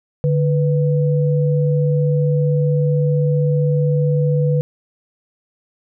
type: tone pair together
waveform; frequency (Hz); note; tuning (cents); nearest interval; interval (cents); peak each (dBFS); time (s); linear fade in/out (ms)
sine; 147.4 / 494.6; D3 / B4; +7 / +3; octave + major sixth; 2096; -14 / -20; 0.24-4.61; 0
effects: none